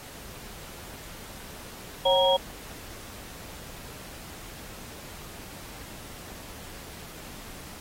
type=tone cluster; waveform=sine; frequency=546 / 760 / 938 / 3291 Hz; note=C#5 / F#5 / A#5 / G#7; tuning=-26 / +46 / +11 / -16 cents; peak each=-21 / -29 / -26 / -25 dBFS; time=2.05-2.37 s; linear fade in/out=10 ms; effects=pink hiss -44 dBFS RMS until 7.8 s + AAC 48 kbps